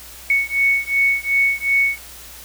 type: beating tone pair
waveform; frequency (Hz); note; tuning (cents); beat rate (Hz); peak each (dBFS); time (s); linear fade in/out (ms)
sine; 2217 / 2219.7; C#7 / C#7; 0 / +2; 2.7; -18; 0.3-1.98; 2
effects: added 60 Hz sine -45 dBFS peak until 2.44 s + white hiss -39 dBFS RMS until 2.44 s